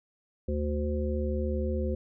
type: harmonic tone with a mistuned harmonic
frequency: 73.9 Hz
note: D2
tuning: 11 cents sharp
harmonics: 1 / 3 / 5 / 7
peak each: -29 / -34 / -35 / -35 dBFS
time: 0.48-1.95 s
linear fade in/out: 5 ms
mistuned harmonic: 1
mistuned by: +28 cents
effects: none